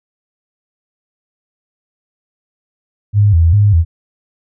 sine tone with vibrato, 92.5 Hz, F#2, in tune, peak -6 dBFS, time 3.13-3.85 s, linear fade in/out 50 ms, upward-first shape square, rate 2.5 Hz, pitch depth 190 cents each way, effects none

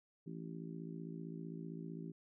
harmonic tone, 55.5 Hz, A1, 16 cents sharp, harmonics 3 / 4 / 5 / 6 / 7, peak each -46 / -52 / -51 / -54 / -54 dBFS, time 0.26-2.12 s, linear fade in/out 10 ms, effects none

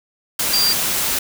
sine tone in noise, 4734 Hz, D8, 13 cents sharp, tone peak -15 dBFS, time 0.53-0.73 s, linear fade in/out 5 ms, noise white, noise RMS -20 dBFS, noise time 0.39-1.19 s, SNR +2 dB, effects none

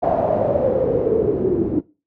pink noise with low-pass filter sweep, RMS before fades -18 dBFS, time 0.02-1.81 s, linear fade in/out 20 ms, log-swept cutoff 720 to 330 Hz, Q 8.3, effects noise-tail reverb RT60 0.3 s tail -20 dB re dry + high-pass 100 Hz 12 dB/octave

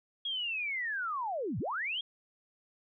sine linear two-way sweep, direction down then up, 3322 to 87.4 to 3322 Hz, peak -32 dBFS, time 0.25-2.01 s, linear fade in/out 5 ms, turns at 1.59 s, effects none

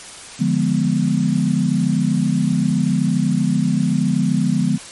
sine chord, D diminished seventh, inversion none, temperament equal, 146.83 / 174.61 / 207.7 / 246.9 Hz, D3 / F3 / Ab3 / Cb4, 0 / 0 / 0 / 0 cents, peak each -21 / -19 / -20 / -20 dBFS, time 0.39-4.78 s, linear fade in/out 20 ms, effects white hiss -36 dBFS RMS until 4.91 s + MP3 48 kbps

